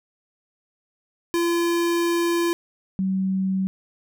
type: tone pair in turn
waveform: square / sine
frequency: 341.4 / 190.28 Hz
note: F4 / F#3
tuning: -39 / +49 cents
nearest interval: minor seventh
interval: 1012 cents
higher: first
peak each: -20 dBFS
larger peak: neither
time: 1.34-2.53 / 2.99-3.67 s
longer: first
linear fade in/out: 0 ms
effects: none